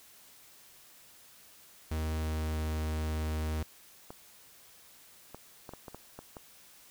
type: tone with pitch glide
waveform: 45% pulse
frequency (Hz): 78.6 to 77.97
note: D#2 to D#2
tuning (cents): +18 to +4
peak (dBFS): -31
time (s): 1.91-3.63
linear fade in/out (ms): 5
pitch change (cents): -14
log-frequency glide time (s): 2.14-2.57
type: clicks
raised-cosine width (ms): 1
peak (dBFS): -29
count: 8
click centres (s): 4.105 / 5.346 / 5.692 / 5.736 / 5.882 / 5.946 / 6.19 / 6.368
effects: white hiss -57 dBFS RMS until 6.9 s